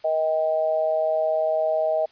harmonic tone, 157.9 Hz, D#3, 26 cents sharp, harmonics 3 / 4 / 5, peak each -32 / -20 / -30 dBFS, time 0.04-2.06 s, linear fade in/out 10 ms, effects white hiss -56 dBFS RMS until 2.11 s + resampled to 11025 Hz

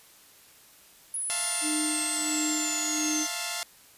sine exponential sweep, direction down, 10440 to 6130 Hz, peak -29 dBFS, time 1.14-3.27 s, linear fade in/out 2 ms
5% pulse chord, F major seventh, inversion third, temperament equal with one note detuned, 659.3 / 698.5 / 880 / 1065.4 Hz, E5 / F5 / A5 / C6, 0 / 0 / 0 / +31 cents, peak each -28 / -22 / -25 / -27 dBFS, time 1.3-3.63 s, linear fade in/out 0 ms
sine tone with tremolo, 305.7 Hz, D#4, 30 cents flat, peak -28 dBFS, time 1.61-3.27 s, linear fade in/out 50 ms, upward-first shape sine, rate 1.5 Hz, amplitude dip 70%
effects white hiss -55 dBFS RMS until 3.97 s + resampled to 32000 Hz

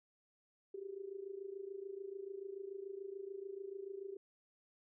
sine tone with amplitude modulation, 392 Hz, G4, in tune, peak -40 dBFS, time 0.74-4.17 s, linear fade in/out 5 ms, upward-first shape sine, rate 26.9 Hz, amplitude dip 80%, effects none

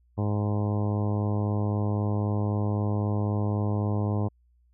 harmonic tone, 103.83 Hz, G#2, in tune, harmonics 1 / 2 / 3 / 4 / 5 / 6 / 7 / 8 / 9 / 10, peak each -25 / -31 / -35 / -37 / -39 / -41 / -42 / -43 / -44 / -45 dBFS, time 0.17-4.29 s, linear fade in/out 20 ms, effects added 60 Hz sine -60 dBFS peak until 4.73 s

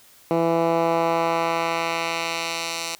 10% pulse tone with band-pass filter sweep, 166.4 Hz, E3, 17 cents sharp, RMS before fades -23 dBFS, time 0.31-2.95 s, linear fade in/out 0 ms, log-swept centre 400 to 5700 Hz, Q 0.79, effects white hiss -52 dBFS RMS until 2.99 s

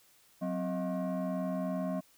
sine tone with frequency modulation, 184.3 Hz, F#3, 7 cents flat, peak -29 dBFS, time 0.41-2.01 s, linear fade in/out 20 ms, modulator 446 Hz, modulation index 1.2, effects tanh soft clip ceiling -29 dBFS + white hiss -64 dBFS RMS until 2.17 s

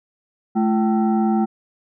sine tone with frequency modulation, 216.3 Hz, A3, 29 cents flat, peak -15 dBFS, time 0.55-1.46 s, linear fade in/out 20 ms, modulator 558 Hz, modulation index 0.84, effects none

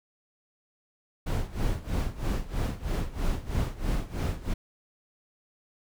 brown noise with tremolo, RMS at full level -26 dBFS, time 1.26-4.54 s, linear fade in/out 10 ms, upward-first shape sine, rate 3.1 Hz, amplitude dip 85%, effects none

